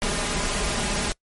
pink noise with comb filter, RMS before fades -25 dBFS, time 0.02-1.12 s, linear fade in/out 0 ms, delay 4.9 ms, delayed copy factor +0.6, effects noise-tail reverb RT60 0.1 s tail -23 dB re dry + MP3 48 kbps

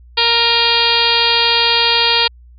harmonic tone with a mistuned harmonic, 466.2 Hz, A#4, in tune, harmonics 1 / 2 / 3 / 4 / 5 / 6 / 7 / 8 / 9 / 10, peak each -23 / -19 / -24 / -23 / -21 / -20 / -18 / -19 / -19 / -19 dBFS, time 0.17-2.28 s, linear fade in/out 10 ms, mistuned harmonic 5, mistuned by +53 cents, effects added 60 Hz sine -39 dBFS peak until 2.58 s

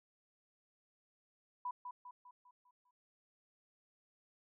sine tone with echo, 987.8 Hz, B5, in tune, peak -37 dBFS, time 1.65-1.71 s, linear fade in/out 5 ms, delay 200 ms, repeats 6, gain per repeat -6 dB, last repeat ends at 2.91 s, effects none

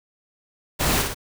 pink noise with echo, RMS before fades -22 dBFS, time 0.79-1.03 s, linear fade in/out 20 ms, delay 58 ms, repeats 2, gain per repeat -4 dB, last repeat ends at 1.146 s, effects none

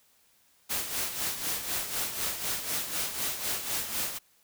white noise with tremolo, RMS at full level -30 dBFS, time 0.69-4.19 s, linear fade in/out 20 ms, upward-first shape sine, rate 4 Hz, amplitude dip 60%, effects white hiss -65 dBFS RMS until 4.43 s

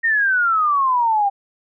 sine exponential sweep, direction down, 1866 to 784 Hz, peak -14 dBFS, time 0.03-1.3 s, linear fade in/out 20 ms, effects none

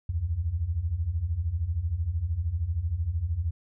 sine beating tone pair, 74.8 / 87.8 Hz, D2 / F2, +32 / +10 cents, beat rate 13 Hz, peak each -31 / -27 dBFS, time 0.09-3.51 s, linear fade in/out 5 ms, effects none

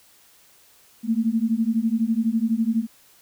sine beating tone pair, 220 / 232 Hz, A3 / A#3, 0 / -8 cents, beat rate 12 Hz, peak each -22 dBFS, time 1.03-2.87 s, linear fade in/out 50 ms, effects white hiss -55 dBFS RMS until 3.21 s

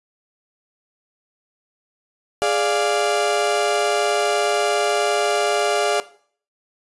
35% pulse chord, D diminished, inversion second, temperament equal, 415.3 / 587.3 / 698.5 Hz, Ab4 / D5 / F5, 0 / 0 / 0 cents, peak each -20 dBFS, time 2.42-6 s, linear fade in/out 0 ms, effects noise-tail reverb RT60 0.5 s tail -17 dB re dry + resampled to 24000 Hz

